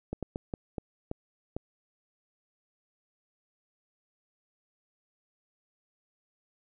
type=slowing click train; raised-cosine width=2 ms; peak=-20 dBFS; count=7; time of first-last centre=0.13-1.565 s; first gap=97 ms; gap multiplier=1.36; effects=none